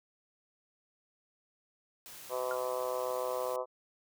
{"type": "noise", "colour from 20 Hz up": "white", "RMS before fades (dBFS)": -49, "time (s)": [2.06, 3.56], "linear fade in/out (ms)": 0}
{"type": "harmonic tone", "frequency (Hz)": 126.8, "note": "B2", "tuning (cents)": 46, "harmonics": [3, 4, 5, 6, 7, 8, 9, 10], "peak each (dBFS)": [-43, -35, -38, -47, -46, -41, -44, -52], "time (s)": [2.29, 3.66], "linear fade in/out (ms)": 50}
{"type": "tone with exponential decay", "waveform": "sine", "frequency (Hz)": 1400, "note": "F6", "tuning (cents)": 4, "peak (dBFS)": -32, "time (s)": [2.51, 2.59], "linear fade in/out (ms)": 1, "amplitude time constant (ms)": 17}
{"effects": []}